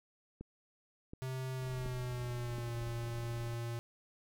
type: click train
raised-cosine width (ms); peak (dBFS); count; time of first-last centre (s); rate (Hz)
3; -32; 4; 0.41-2.584; 1.38
type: tone with pitch glide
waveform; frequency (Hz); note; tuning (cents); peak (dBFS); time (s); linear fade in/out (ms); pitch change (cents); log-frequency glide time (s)
square; 130.3 to 117.43; C3 to A#2; -7 to +13; -38; 1.22-3.79; 0; -180; 1.54-2.75
type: noise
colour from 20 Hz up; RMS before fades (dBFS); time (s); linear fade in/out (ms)
brown; -49; 1.61-3.55; 5
effects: none